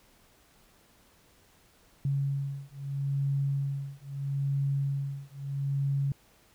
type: beating tone pair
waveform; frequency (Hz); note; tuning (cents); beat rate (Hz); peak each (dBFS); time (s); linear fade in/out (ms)
sine; 138.59 / 139.36; C#3 / C#3; 0 / +10; 0.77; -31; 2.05-6.12; 2
effects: pink hiss -62 dBFS RMS until 6.54 s